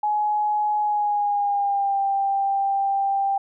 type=tone with pitch glide; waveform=sine; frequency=841 to 789.2 Hz; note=G#5 to G5; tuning=+22 to +11 cents; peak=-19 dBFS; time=0.03-3.38 s; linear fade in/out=5 ms; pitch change=-111 cents; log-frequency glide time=0.8-2.01 s; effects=none